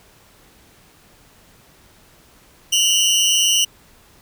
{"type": "tone pair together", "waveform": "25% pulse", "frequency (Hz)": [2833, 3027], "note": ["F7", "F#7"], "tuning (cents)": [24, 39], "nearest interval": "minor second", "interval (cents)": 115, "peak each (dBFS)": -13, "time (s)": [2.72, 3.65], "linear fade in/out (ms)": 10, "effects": ["pink hiss -51 dBFS RMS until 4.21 s"]}